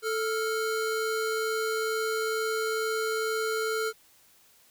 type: tone pair together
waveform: square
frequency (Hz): 440 / 1402.2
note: A4 / F6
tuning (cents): 0 / +7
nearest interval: octave + minor sixth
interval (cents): 2007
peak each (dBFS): -29 / -33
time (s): 0.02-3.93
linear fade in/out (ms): 50
effects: white hiss -60 dBFS RMS until 4.7 s